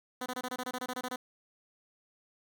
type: tone bursts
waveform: 10% pulse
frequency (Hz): 251.6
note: B3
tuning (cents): +32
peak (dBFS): -26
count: 13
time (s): 0.21-1.16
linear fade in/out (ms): 5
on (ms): 50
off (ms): 25
effects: none